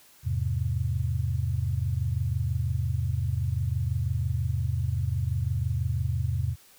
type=chord; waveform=sine; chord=E augmented; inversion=none; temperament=just; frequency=82.41 / 103.01 / 128.76 Hz; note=E2 / G#2 / B#2; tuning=0 / -14 / -27 cents; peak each=-29 dBFS; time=0.23-6.56 s; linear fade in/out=50 ms; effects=white hiss -56 dBFS RMS until 6.78 s